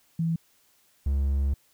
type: tone pair in turn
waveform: sine / triangle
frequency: 164.81 / 69.29 Hz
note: E3 / C#2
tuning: 0 / 0 cents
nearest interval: octave + minor third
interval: 1500 cents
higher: first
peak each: -23 / -20 dBFS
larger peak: second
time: 0.19-0.36 / 1.06-1.54 s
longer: second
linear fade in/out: 5 ms
effects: white hiss -64 dBFS RMS until 1.73 s